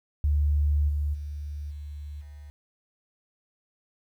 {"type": "tone with level steps", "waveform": "sine", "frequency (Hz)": 73.42, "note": "D2", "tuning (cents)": 0, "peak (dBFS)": [-20, -24, -32, -35, -41], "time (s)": [0.24, 2.5], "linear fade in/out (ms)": 0, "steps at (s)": [0.88, 1.13, 1.7, 2.2], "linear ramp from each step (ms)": 20, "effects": ["10-bit"]}